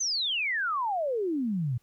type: exponential sweep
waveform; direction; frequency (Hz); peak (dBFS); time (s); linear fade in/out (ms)
sine; down; 6400 to 114.1; -26; 0-1.78; 10
effects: pink hiss -69 dBFS RMS until 1.82 s